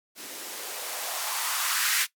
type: noise with band-pass filter sweep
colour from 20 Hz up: violet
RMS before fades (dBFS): -30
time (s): 0.15-2.07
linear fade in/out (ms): 50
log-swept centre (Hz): 260 to 1800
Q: 2.2
effects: noise-tail reverb RT60 0.1 s tail -17 dB re dry